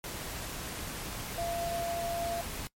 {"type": "tone in noise", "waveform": "sine", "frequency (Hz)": 683, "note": "F5", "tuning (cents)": -39, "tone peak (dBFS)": -32, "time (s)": [1.38, 2.41], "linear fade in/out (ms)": 0, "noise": "pink", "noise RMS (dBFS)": -39, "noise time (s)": [0.04, 2.67], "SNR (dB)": 4, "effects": ["noise-tail reverb RT60 0.1 s tail -22 dB re dry", "MP3 64 kbps"]}